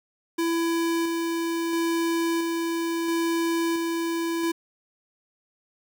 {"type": "tone with tremolo", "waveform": "square", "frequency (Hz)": 333.6, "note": "E4", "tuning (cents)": 21, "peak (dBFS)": -23, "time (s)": [0.38, 4.52], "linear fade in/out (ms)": 10, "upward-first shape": "square", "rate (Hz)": 0.74, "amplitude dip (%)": 25, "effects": ["9-bit"]}